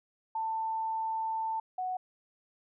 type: tone pair in turn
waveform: sine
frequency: 890 / 739.4 Hz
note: A5 / F#5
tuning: +20 / -1 cents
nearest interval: minor third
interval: 321 cents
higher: first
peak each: -30 / -31 dBFS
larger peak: first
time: 0.35-1.6 / 1.78-1.97 s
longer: first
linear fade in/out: 5 ms
effects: none